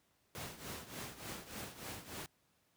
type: noise with tremolo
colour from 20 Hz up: pink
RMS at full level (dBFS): -43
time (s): 0.35-2.26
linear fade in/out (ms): 0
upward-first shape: triangle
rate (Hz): 3.4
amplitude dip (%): 80
effects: pink hiss -75 dBFS RMS until 2.76 s + high-pass 80 Hz 12 dB/octave